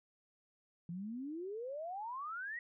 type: exponential sweep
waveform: sine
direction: up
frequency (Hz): 164.81 to 1951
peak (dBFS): -40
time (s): 0.89-2.59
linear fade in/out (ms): 2
effects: none